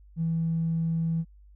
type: tone with tanh clipping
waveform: triangle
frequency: 164.2 Hz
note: E3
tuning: 6 cents flat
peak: -24 dBFS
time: 0.16-1.25 s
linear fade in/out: 50 ms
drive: 4 dB
effects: added 50 Hz sine -50 dBFS peak until 1.55 s